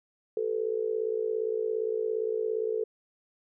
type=tone with amplitude modulation; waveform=sine; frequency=440 Hz; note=A4; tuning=in tune; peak=-23 dBFS; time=0.37-2.84 s; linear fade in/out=2 ms; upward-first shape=sine; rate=57.4 Hz; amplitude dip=85%; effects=none